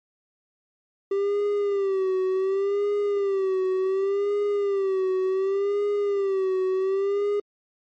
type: tone with vibrato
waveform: triangle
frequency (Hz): 392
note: G4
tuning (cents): 0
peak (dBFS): -19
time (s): 1.11-7.4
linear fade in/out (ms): 5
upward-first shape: sine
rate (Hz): 0.68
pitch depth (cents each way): 80
effects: MP3 32 kbps